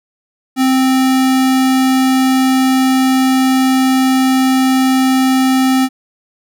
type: tone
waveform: square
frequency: 261.6 Hz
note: C4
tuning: in tune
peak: -10 dBFS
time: 0.56-5.89 s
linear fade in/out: 50 ms
effects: none